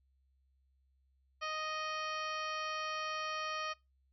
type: harmonic tone with a mistuned harmonic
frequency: 622.3 Hz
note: D#5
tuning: in tune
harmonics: 1 / 2 / 3 / 4 / 5 / 6 / 7 / 8 / 9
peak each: -45 / -39 / -46 / -45 / -47 / -60 / -50 / -56 / -52 dBFS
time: 1.41-3.74 s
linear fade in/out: 20 ms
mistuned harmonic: 7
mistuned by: +20 cents
effects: noise-tail reverb RT60 0.2 s tail -21 dB re dry + added 66 Hz sine -70 dBFS peak until 4.12 s